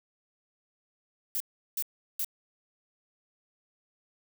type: noise bursts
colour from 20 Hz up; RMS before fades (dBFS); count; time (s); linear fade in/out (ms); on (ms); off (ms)
violet; -31; 3; 1.35-2.246; 0; 52; 370
effects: none